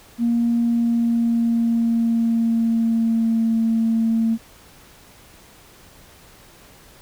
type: tone with pitch glide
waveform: sine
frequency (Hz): 234.8 to 226.1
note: A#3 to A3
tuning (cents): +13 to +47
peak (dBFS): -15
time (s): 0.18-4.38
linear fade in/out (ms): 50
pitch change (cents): -66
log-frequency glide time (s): 0.59-3.54
effects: tanh soft clip ceiling -11 dBFS + pink hiss -48 dBFS RMS until 7.01 s